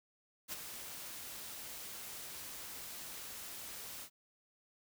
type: noise with ADSR envelope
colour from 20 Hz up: white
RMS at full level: -40 dBFS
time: 0.48-4.1 s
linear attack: 42 ms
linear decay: 28 ms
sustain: -7 dB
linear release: 77 ms
effects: none